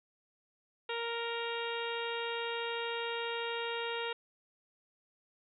harmonic tone, 466.2 Hz, A#4, in tune, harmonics 1 / 2 / 3 / 4 / 5 / 6 / 7 / 8, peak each -38 / -41 / -43 / -45 / -46 / -43 / -47 / -46 dBFS, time 0.89-4.13 s, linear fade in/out 5 ms, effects none

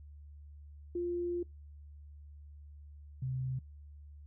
sine tone pair in turn, 349.2 / 130.05 Hz, F4 / C3, 0 / -10 cents, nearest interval octave + perfect fourth, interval 1710 cents, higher first, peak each -32 / -33 dBFS, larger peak first, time 0.95-1.43 / 3.22-3.59 s, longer first, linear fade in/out 5 ms, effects noise-tail reverb RT60 0.2 s tail -24 dB re dry + added 73 Hz sine -49 dBFS peak until 4.26 s

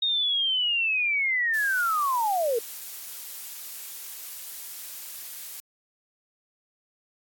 sine linear sweep, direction down, 3729 to 440 Hz, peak -22 dBFS, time 0.02-2.59 s, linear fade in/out 5 ms
blue noise, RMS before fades -38 dBFS, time 1.54-5.6 s, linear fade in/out 0 ms
effects AAC 64 kbps

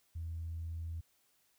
sine tone, 82.41 Hz, E2, in tune, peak -37 dBFS, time 0.15-1.01 s, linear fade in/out 10 ms, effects tanh soft clip ceiling -33 dBFS + white hiss -73 dBFS RMS until 1.58 s

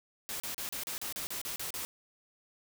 white noise bursts, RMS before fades -38 dBFS, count 11, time 0.29-1.85 s, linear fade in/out 0 ms, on 110 ms, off 35 ms, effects none

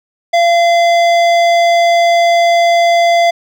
sine tone with hard clipping, 685 Hz, F5, 34 cents flat, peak -9 dBFS, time 0.33-3.31 s, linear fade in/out 10 ms, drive 14 dB, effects none

